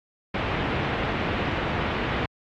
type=low-pass noise; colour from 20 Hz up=pink; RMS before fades=-26 dBFS; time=0.34-2.26 s; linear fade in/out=5 ms; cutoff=2900 Hz; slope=24 dB/octave; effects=high-pass 60 Hz 12 dB/octave + AAC 48 kbps